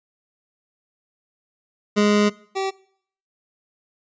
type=tone pair in turn; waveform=25% pulse; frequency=207.7 / 386 Hz; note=G#3 / G4; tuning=0 / -27 cents; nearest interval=major seventh; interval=1073 cents; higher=second; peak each=-11 / -18 dBFS; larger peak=first; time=1.96-2.3 / 2.55-2.71 s; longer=first; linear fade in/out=20 ms; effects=noise-tail reverb RT60 0.6 s tail -22 dB re dry + resampled to 16000 Hz